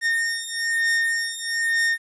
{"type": "beating tone pair", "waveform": "45% pulse", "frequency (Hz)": [1835, 1836.1], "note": ["A#6", "A#6"], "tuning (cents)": [-28, -27], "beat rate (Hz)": 1.1, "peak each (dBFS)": -24, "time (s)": [0.01, 1.98], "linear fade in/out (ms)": 50, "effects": ["resampled to 24000 Hz", "10-bit"]}